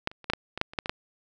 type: clicks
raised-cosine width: 0.3 ms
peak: -10 / -29 / -30 / -10 / -8 / -18 / -7 / -27 / -10 / -16 / -10 dBFS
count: 11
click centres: 0.074 / 0.115 / 0.243 / 0.3 / 0.335 / 0.576 / 0.614 / 0.735 / 0.788 / 0.859 / 0.895 s
effects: none